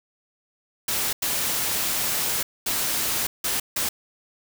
white noise bursts at uneven times, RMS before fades -25 dBFS, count 5, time 0.88-1.13 / 1.22-2.43 / 2.66-3.27 / 3.44-3.6 / 3.76-3.89 s, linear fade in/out 5 ms, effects none

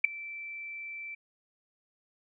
sine tone with ADSR envelope, 2332 Hz, D7, 13 cents flat, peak -14 dBFS, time 0.04-1.15 s, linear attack 7 ms, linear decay 5 ms, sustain -24 dB, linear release 8 ms, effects none

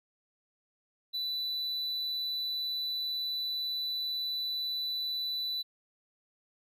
triangle tone, 3979 Hz, B7, 12 cents sharp, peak -30 dBFS, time 1.13-5.63 s, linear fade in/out 20 ms, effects none

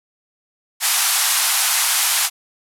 white band-pass noise, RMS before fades -18 dBFS, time 0.8-2.3 s, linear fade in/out 50 ms, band 730 to 13000 Hz, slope 48 dB/octave, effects none

